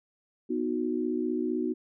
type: chord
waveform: sine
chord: B major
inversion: none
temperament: equal with one note detuned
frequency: 246.9 / 311.1 / 366.6 Hz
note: B3 / D#4 / F#4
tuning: 0 / 0 / -16 cents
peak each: -31 dBFS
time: 0.49-1.74 s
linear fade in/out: 20 ms
effects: none